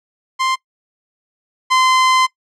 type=tone pair in turn; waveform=sawtooth; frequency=1046.5 / 1033.3 Hz; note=C6 / C6; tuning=0 / -22 cents; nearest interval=unison; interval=22 cents; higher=first; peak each=-11 / -7 dBFS; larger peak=second; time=0.39-0.56 / 1.7-2.27 s; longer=second; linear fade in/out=20 ms; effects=noise-tail reverb RT60 0.1 s tail -21 dB re dry + low-pass 6000 Hz 12 dB/octave